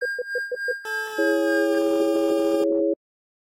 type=tone with tremolo; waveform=triangle; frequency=1609 Hz; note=G6; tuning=45 cents sharp; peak=-22 dBFS; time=0.01-1.79 s; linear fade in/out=10 ms; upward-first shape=sine; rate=3.4 Hz; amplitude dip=80%
type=tone bursts; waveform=sine; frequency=493.9 Hz; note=B4; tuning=in tune; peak=-22 dBFS; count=5; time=0.02-0.715 s; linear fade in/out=5 ms; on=35 ms; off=130 ms
type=tone with pitch glide; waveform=20% pulse; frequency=435.9 to 402 Hz; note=A4 to G4; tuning=-16 to +44 cents; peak=-27 dBFS; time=0.85-2.64 s; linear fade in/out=2 ms; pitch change=-140 cents; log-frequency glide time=1.06-1.73 s
type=chord; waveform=sine; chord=C# minor; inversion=first; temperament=equal; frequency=329.6 / 415.3 / 554.4 Hz; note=E4 / G#4 / C#5; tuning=0 / 0 / 0 cents; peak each=-22 / -24 / -23 dBFS; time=1.18-2.94 s; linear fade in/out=10 ms
effects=AAC 48 kbps